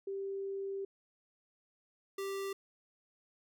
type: tone pair in turn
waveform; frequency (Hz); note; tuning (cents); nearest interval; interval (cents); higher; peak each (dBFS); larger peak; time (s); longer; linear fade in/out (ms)
sine / square; 392 / 392; G4 / G4; 0 / 0; unison; 0; neither; -36 / -37; first; 0.07-0.85 / 2.18-2.53; first; 5
effects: none